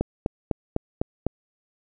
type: click train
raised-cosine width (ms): 2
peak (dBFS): -9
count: 6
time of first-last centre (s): 0.01-1.266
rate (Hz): 3.98
effects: none